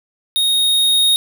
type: tone with level ramp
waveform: square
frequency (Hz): 3729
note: A#7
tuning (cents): 0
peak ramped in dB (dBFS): -14 to -11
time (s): 0.36-1.16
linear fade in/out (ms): 0
effects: none